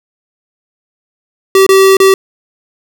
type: tone with dropouts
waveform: square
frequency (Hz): 385.5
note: G4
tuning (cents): -29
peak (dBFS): -4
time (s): 1.55-2.14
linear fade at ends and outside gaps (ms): 2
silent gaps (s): 1.665-1.69 / 1.969-2.001
effects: none